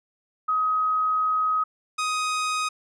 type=tone pair in turn; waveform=sine / sawtooth; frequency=1263 / 1252.1 Hz; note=D#6 / D#6; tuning=+26 / +11 cents; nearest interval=unison; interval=15 cents; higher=first; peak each=-20 dBFS; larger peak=neither; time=0.48-1.64 / 1.98-2.69 s; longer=first; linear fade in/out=10 ms; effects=resampled to 22050 Hz